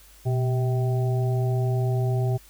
harmonic tone with a mistuned harmonic, 129.2 Hz, C3, 21 cents flat, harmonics 1 / 3 / 5 / 6, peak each -21 / -31 / -35 / -37 dBFS, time 0.25-2.38 s, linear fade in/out 20 ms, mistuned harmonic 1, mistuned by -94 cents, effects added 50 Hz sine -52 dBFS peak until 2.49 s + white hiss -53 dBFS RMS until 2.49 s

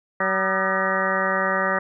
harmonic tone with a mistuned harmonic, 190 Hz, F#3, 46 cents sharp, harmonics 1 / 2 / 3 / 4 / 5 / 6 / 7 / 8 / 9 / 10, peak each -31 / -32 / -26 / -32 / -31 / -26 / -31 / -29 / -31 / -26 dBFS, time 0.2-1.79 s, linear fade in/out 5 ms, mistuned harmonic 6, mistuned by +94 cents, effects none

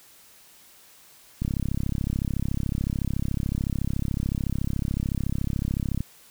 click train, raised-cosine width 5 ms, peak -14 dBFS, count 156, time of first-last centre 1.42-6.006 s, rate 33.8 Hz, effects white hiss -53 dBFS RMS until 6.3 s

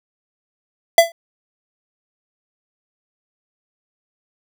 square tone with exponential decay, 671 Hz, E5, 31 cents sharp, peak -3 dBFS, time 0.98-1.12 s, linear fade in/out 2 ms, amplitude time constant 30 ms, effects none

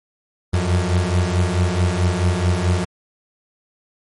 35% pulse beating tone pair, 87.2 / 91.8 Hz, F2 / F#2, -2 / -13 cents, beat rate 4.6 Hz, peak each -17 dBFS, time 0.53-2.85 s, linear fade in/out 10 ms, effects MP3 48 kbps

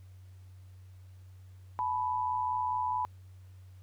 sine tone pair together, 863.1 / 987.8 Hz, A5 / B5, -34 / 0 cents, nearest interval major second, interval 234 cents, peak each -34 / -30 dBFS, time 1.79-3.05 s, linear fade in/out 0 ms, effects added 93 Hz sine -49 dBFS peak until 3.82 s + pink hiss -69 dBFS RMS until 3.82 s

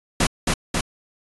pink noise with echo, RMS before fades -18 dBFS, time 0.2-0.27 s, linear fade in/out 5 ms, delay 270 ms, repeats 2, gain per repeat -2 dB, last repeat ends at 0.81 s, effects resampled to 24000 Hz

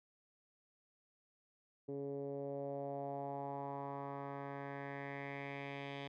10% pulse tone with low-pass filter sweep, 140 Hz, C#3, 18 cents sharp, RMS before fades -44 dBFS, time 1.88-6.08 s, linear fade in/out 10 ms, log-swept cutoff 390 to 3100 Hz, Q 3.1, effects none

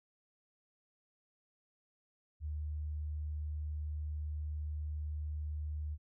sine tone, 75.6 Hz, D#2, 49 cents flat, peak -36 dBFS, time 2.4-5.98 s, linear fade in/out 50 ms, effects none

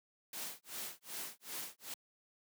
white noise with tremolo, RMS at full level -42 dBFS, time 0.33-1.94 s, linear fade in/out 2 ms, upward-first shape sine, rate 2.6 Hz, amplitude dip 100%, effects high-pass 150 Hz 12 dB/octave

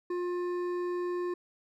sine tone with hard clipping, 354.6 Hz, F4, 26 cents sharp, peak -32 dBFS, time 0.1-1.34 s, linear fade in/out 5 ms, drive 9 dB, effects none

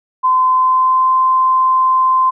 sine tone with pitch glide, 1027 to 1037.7 Hz, C6 to C6, -33 to -15 cents, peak -9 dBFS, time 0.23-2.31 s, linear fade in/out 20 ms, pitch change +18 cents, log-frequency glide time 0.49-1.13 s, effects none

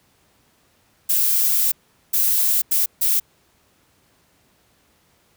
violet noise bursts at uneven times, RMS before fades -18 dBFS, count 4, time 1.09-1.72 / 2.13-2.62 / 2.71-2.86 / 3.01-3.2 s, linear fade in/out 10 ms, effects pink hiss -60 dBFS RMS until 5.36 s + high-pass 60 Hz 12 dB/octave

